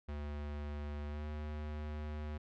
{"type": "tone with pitch glide", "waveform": "square", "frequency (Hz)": [73.4, 75.46], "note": ["D2", "D2"], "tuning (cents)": [0, 48], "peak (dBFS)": -40, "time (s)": [0.08, 2.38], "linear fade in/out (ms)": 10, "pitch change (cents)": 48, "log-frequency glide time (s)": [1.07, 1.26], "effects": ["low-pass 3000 Hz 12 dB/octave"]}